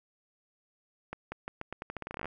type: accelerating click train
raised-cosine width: 0.5 ms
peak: -22 dBFS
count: 18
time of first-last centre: 1.13-2.256 s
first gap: 190 ms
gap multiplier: 0.84
effects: none